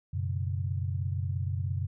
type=chord; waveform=sine; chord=F# suspended fourth; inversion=none; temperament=equal with one note detuned; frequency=92.5 / 121.56 / 138.59 Hz; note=F#2 / B2 / C#3; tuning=0 / -27 / 0 cents; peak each=-30 / -35 / -36 dBFS; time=0.13-1.87 s; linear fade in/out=10 ms; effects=none